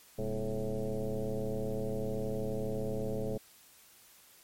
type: tone with frequency modulation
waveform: sine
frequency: 207.7 Hz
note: G#3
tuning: in tune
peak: -31 dBFS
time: 0.18-3.38 s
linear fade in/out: 10 ms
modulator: 112 Hz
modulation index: 3.4
effects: white hiss -59 dBFS RMS until 4.43 s + MP3 64 kbps